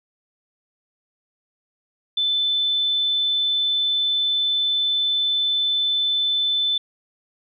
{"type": "tone", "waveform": "sine", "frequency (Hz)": 3520, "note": "A7", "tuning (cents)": 0, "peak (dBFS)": -18, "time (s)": [2.17, 6.78], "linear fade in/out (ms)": 5, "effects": []}